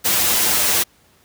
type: noise with comb filter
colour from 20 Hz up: white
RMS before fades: -17 dBFS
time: 0.04-0.84 s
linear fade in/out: 20 ms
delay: 7.4 ms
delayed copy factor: -0.95
effects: pink hiss -55 dBFS RMS until 1.24 s + high-pass 60 Hz 12 dB/octave